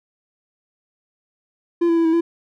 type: tone with pitch steps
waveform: triangle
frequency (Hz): 342 / 334.2 / 331.9 / 323.9 / 336.5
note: F4 / E4 / E4 / E4 / E4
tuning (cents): -36 / +24 / +12 / -30 / +36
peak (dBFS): -12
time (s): 1.81-2.21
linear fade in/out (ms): 10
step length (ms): 80
effects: none